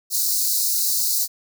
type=high-pass noise; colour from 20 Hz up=white; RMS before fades=-21 dBFS; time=0.1-1.28 s; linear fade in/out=50 ms; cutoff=4000 Hz; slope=96 dB/octave; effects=none